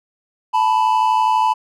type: tone pair together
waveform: triangle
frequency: 875.7 / 987.8 Hz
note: A5 / B5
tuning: -8 / 0 cents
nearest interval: major second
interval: 208 cents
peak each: -14 dBFS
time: 0.53-1.54 s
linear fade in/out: 20 ms
effects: none